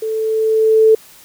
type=tone with level ramp; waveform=sine; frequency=440 Hz; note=A4; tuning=in tune; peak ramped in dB=-18 to -5 dBFS; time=0.02-0.95 s; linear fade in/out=5 ms; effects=white hiss -43 dBFS RMS until 1.24 s